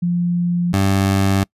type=tone pair in turn; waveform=sine / 20% pulse; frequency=174.61 / 97.43 Hz; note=F3 / G2; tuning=0 / -10 cents; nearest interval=minor seventh; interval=1010 cents; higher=first; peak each=-15 / -9 dBFS; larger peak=second; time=0.02-0.73 / 0.73-1.44 s; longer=neither; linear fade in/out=10 ms; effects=noise-tail reverb RT60 0.1 s tail -26 dB re dry + resampled to 32000 Hz